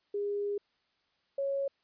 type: tone pair in turn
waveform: sine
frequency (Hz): 407.5 / 552.5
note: G#4 / C#5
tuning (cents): -33 / -6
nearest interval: perfect fourth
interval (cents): 527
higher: second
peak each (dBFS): -30 / -29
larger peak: second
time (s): 0.14-0.58 / 1.38-1.68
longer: first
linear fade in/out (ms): 5
effects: white hiss -74 dBFS RMS until 1.83 s + resampled to 11025 Hz